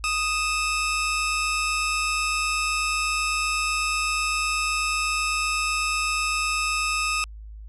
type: tone pair together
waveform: sawtooth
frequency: 1244.5 / 2637 Hz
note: D#6 / E7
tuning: 0 / 0 cents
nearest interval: octave + minor second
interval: 1300 cents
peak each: -22 dBFS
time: 0.04-7.24 s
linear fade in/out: 0 ms
effects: added 53 Hz sine -37 dBFS peak until 7.68 s + resampled to 24000 Hz